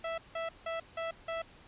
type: tone bursts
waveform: sawtooth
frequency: 659.3 Hz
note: E5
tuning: in tune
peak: -30 dBFS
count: 5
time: 0.04-1.42 s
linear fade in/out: 5 ms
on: 140 ms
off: 170 ms
effects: pink hiss -57 dBFS RMS until 1.67 s + resampled to 8000 Hz